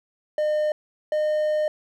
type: tone pair in turn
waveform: triangle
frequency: 607 / 610.1 Hz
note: D#5 / D#5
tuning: -43 / -34 cents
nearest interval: unison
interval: 9 cents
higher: second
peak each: -18 dBFS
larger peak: neither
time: 0.38-0.72 / 1.12-1.68 s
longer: second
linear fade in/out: 2 ms
effects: none